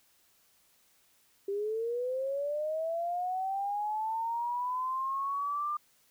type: linear sweep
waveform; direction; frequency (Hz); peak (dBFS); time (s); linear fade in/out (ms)
sine; up; 392 to 1201; -30; 1.48-5.77; 5
effects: white hiss -67 dBFS RMS until 6.1 s